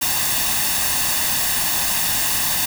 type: noise with comb filter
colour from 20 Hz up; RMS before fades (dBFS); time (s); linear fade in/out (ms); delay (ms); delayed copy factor
white; -20; 0.01-2.66; 10; 1.1; +0.6
effects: none